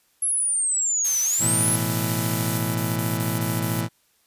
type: exponential two-way sweep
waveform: sine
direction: down then up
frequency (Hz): 11175 to 5920 to 11175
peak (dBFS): -20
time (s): 0.22-1.76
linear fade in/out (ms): 5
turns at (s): 1.2
type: noise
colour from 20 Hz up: blue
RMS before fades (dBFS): -28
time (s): 1.04-2.58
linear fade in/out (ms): 10
type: chord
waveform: 30% pulse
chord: A suspended second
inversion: none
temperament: just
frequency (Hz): 110 / 123.75 / 165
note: A2 / B2 / E3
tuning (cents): 0 / +4 / +2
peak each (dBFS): -24 / -27 / -25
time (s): 1.39-3.89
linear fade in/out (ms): 50
type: noise bursts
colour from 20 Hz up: violet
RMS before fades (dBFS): -29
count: 6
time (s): 2.56-3.81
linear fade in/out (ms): 5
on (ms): 190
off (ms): 22
effects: white hiss -64 dBFS RMS until 4.26 s + resampled to 32000 Hz